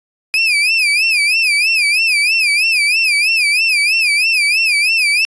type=tone with vibrato; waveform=35% pulse; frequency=2489 Hz; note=D#7; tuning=in tune; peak=-9 dBFS; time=0.34-5.25 s; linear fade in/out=0 ms; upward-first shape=sine; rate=3.1 Hz; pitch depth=150 cents each way; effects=resampled to 22050 Hz